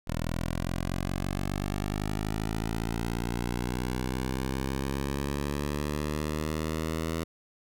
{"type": "linear sweep", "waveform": "10% pulse", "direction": "up", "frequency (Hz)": [40.03, 81.8], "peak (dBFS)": -21, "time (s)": [0.07, 7.24], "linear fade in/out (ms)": 10, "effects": []}